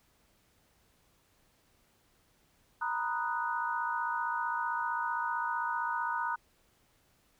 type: chord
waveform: sine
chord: B major seventh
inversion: third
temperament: equal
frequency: 932.3 / 987.8 / 1244.5 / 1480 Hz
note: A#5 / B5 / D#6 / F#6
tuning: 0 / 0 / 0 / 0 cents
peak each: -34 / -38 / -37 / -36 dBFS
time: 2.81-6.36 s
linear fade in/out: 10 ms
effects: pink hiss -69 dBFS RMS until 7.39 s